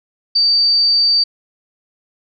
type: tone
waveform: sine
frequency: 4623 Hz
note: D8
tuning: 28 cents flat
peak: -10 dBFS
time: 0.35-1.24 s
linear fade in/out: 10 ms
effects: none